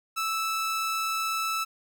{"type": "tone", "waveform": "sawtooth", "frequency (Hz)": 1314, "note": "E6", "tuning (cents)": -6, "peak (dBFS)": -23, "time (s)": [0.16, 1.65], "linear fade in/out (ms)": 20, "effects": []}